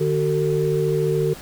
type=tone cluster; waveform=sine; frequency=151.3 / 377.2 / 451 Hz; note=D#3 / F#4 / A4; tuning=-48 / +33 / +43 cents; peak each=-22 dBFS; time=0-1.34 s; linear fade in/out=10 ms; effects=pink hiss -40 dBFS RMS until 1.41 s